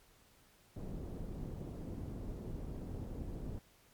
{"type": "low-pass noise", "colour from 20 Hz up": "pink", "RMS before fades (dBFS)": -43, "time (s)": [0.76, 3.59], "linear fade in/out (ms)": 5, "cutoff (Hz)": 360, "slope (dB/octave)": 12, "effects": ["pink hiss -66 dBFS RMS until 3.93 s", "MP3 96 kbps"]}